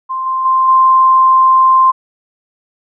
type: tone with level steps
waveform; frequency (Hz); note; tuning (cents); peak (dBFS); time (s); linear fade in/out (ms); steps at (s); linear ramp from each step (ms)
sine; 1046.5; C6; 0; -16 / -13 / -8 / -5; 0.09-1.92; 20; 0.26 / 0.45 / 0.68; 5
effects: none